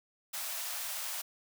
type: high-pass noise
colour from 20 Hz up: white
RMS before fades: -38 dBFS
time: 0.33-1.22 s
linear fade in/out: 10 ms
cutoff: 560 Hz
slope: 96 dB/octave
effects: none